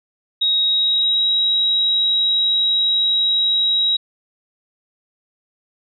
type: tone with pitch glide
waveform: sine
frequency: 3790 to 3838 Hz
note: A#7 to A#7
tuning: +28 to +50 cents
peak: -14 dBFS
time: 0.41-3.97 s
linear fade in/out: 10 ms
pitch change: +22 cents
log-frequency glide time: 0.64-1.25 s
effects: none